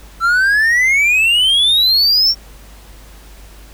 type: exponential sweep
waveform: triangle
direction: up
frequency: 1330 to 5570 Hz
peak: -8 dBFS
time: 0.2-2.35 s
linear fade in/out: 50 ms
effects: added 50 Hz sine -37 dBFS peak until 3.73 s + pink hiss -43 dBFS RMS until 3.73 s